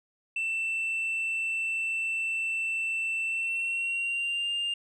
sine tone with pitch glide, 2673 to 2804 Hz, E7 to F7, +23 to +6 cents, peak -25 dBFS, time 0.36-4.74 s, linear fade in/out 5 ms, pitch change +83 cents, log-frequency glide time 3.26-4.51 s, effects tanh soft clip ceiling -26 dBFS

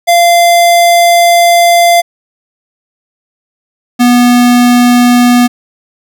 square tone pair in turn, 690 / 244 Hz, F5 / B3, -21 / -21 cents, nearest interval octave + tritone, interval 1800 cents, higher first, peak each -4 dBFS, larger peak neither, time 0.07-2.02 / 3.99-5.48 s, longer first, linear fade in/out 20 ms, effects none

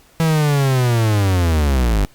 45% pulse linear sweep, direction down, 164.81 to 47.18 Hz, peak -13 dBFS, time 0.2-2.05 s, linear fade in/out 0 ms, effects pink hiss -51 dBFS RMS until 2.14 s + Opus 48 kbps

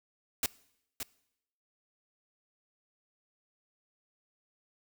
white noise with echo, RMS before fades -29 dBFS, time 0.43-0.46 s, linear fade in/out 2 ms, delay 570 ms, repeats 1, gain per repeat -8 dB, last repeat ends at 1.03 s, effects noise-tail reverb RT60 0.8 s tail -22 dB re dry

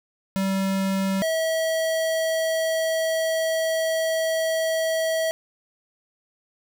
square tone pair in turn, 193.1 / 646.3 Hz, G3 / E5, -26 / -34 cents, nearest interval octave + major sixth, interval 2092 cents, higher second, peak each -22 dBFS, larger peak neither, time 0.36-1.22 / 1.22-5.31 s, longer second, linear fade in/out 0 ms, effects 9-bit

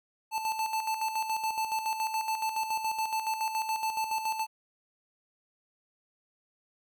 square tone with tremolo, 880 Hz, A5, in tune, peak -28 dBFS, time 0.31-4.47 s, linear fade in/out 50 ms, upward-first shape square, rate 7.1 Hz, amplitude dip 55%, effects none

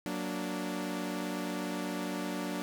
sawtooth chord, Gb augmented, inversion none, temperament equal with one note detuned, 185 / 233.1 / 292.6 Hz, Gb3 / Bb3 / D4, 0 / 0 / -6 cents, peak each -34 / -36 / -33 dBFS, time 0.06-2.62 s, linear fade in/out 0 ms, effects none

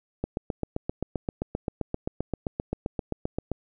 click train, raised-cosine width 2 ms, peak -14 dBFS, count 26, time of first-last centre 0.24-3.517 s, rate 7.63 Hz, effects none

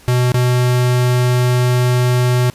square tone with dropouts, 124.3 Hz, B2, 12 cents sharp, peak -12 dBFS, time 0.08-2.5 s, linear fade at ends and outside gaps 0 ms, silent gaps 0.319-0.343 s, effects pink hiss -44 dBFS RMS until 2.54 s + resampled to 32000 Hz

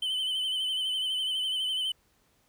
triangle tone with vibrato, 3053 Hz, G7, 46 cents flat, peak -26 dBFS, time 0.02-1.92 s, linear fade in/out 5 ms, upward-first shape sine, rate 12 Hz, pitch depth 45 cents each way, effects pink hiss -68 dBFS RMS until 2.48 s

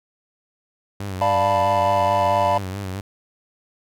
sawtooth tone with vibrato, 96.7 Hz, G2, 23 cents flat, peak -23 dBFS, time 1-3.01 s, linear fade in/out 5 ms, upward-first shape sine, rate 4.6 Hz, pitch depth 79 cents each way
triangle chord, B half-diminished seventh, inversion first, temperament equal, 587.3 / 698.5 / 880 / 987.8 Hz, D5 / F5 / A5 / B5, 0 / 0 / 0 / 0 cents, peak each -20 dBFS, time 1.21-2.58 s, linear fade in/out 5 ms
effects none

